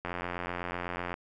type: click train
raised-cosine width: 0.5 ms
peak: -19 dBFS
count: 97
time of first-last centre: 0.05-1.141 s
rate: 88 Hz
effects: none